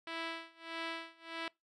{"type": "tone with tremolo", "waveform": "5% pulse", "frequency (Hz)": 329.6, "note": "E4", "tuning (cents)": 0, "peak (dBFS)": -25, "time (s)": [0.07, 1.48], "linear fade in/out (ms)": 2, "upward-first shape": "sine", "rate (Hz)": 1.6, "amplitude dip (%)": 95, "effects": ["noise-tail reverb RT60 0.2 s tail -24 dB re dry", "low-pass 4000 Hz 12 dB/octave"]}